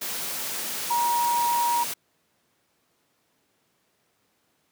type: tone in noise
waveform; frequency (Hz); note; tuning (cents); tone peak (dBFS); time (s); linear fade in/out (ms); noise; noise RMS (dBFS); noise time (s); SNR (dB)
sine; 950; A#5; +33; -21; 0.9-1.84; 10; white; -31; 0.01-1.94; +7
effects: pink hiss -69 dBFS RMS until 4.71 s + high-pass 150 Hz 12 dB/octave